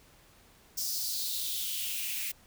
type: noise with high-pass filter sweep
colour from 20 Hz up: blue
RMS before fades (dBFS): -34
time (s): 0.77-2.32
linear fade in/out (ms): 10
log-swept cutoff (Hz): 5400 to 2200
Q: 4
effects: pink hiss -60 dBFS RMS until 2.46 s